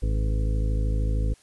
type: harmonic tone with a mistuned harmonic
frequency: 53.1 Hz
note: G#1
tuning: 39 cents sharp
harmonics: 1 / 2 / 3 / 4 / 5 / 6 / 8 / 9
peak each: -22 / -29 / -38 / -40 / -39 / -43 / -42 / -41 dBFS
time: 0.02-1.34 s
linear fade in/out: 10 ms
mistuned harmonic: 9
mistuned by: +66 cents
effects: white hiss -58 dBFS RMS until 1.42 s + resampled to 24000 Hz